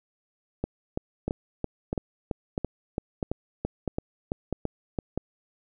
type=two click trains; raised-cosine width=2 ms; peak=-14 / -14 dBFS; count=7 / 14; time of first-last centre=1.28-5.176 / 0.64-4.988 s; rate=1.54 / 2.99 Hz; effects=none